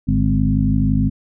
harmonic tone with a mistuned harmonic, 51.91 Hz, G#1, in tune, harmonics 1 / 2 / 3 / 4 / 5, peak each -20 / -20 / -20 / -20 / -20 dBFS, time 0.07-1.1 s, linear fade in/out 20 ms, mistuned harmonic 3, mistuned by -65 cents, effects none

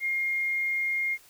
sine tone, 2130 Hz, C7, 30 cents sharp, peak -25 dBFS, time 0-1.18 s, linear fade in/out 50 ms, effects white hiss -56 dBFS RMS until 1.29 s

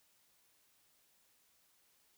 silence, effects white hiss -72 dBFS RMS until 2.17 s

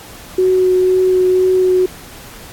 sine tone with vibrato, 370 Hz, F#4, in tune, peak -9 dBFS, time 0.38-1.86 s, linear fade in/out 5 ms, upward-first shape sine, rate 2 Hz, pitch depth 10 cents each way, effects pink hiss -36 dBFS RMS until 2.52 s + AAC 64 kbps

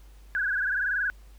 sine tone with frequency modulation, 1573 Hz, G6, 6 cents sharp, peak -24 dBFS, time 0.35-1.1 s, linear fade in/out 0 ms, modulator 21 Hz, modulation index 4.9, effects added 50 Hz sine -47 dBFS peak until 1.38 s + pink hiss -61 dBFS RMS until 1.38 s

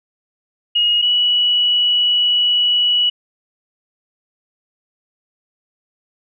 sine tone pair in turn, 2880 / 2937 Hz, F#7 / F#7, -47 / -13 cents, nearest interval unison, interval 34 cents, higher second, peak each -12 dBFS, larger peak neither, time 0.75-1.02 / 1.02-3.1 s, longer second, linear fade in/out 10 ms, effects none

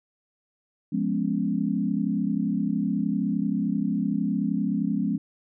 sine chord, C# dominant seventh, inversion first, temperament equal, 174.61 / 207.7 / 246.9 / 277.2 Hz, E#3 / G#3 / B3 / C#4, 0 / 0 / 0 / 0 cents, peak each -29 / -26 / -30 / -29 dBFS, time 0.92-5.18 s, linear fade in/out 10 ms, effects none

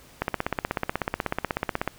click train, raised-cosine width 0.5 ms, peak -9 dBFS, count 28, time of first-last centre 0.22-1.876 s, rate 16.3 Hz, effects pink hiss -52 dBFS RMS until 1.98 s

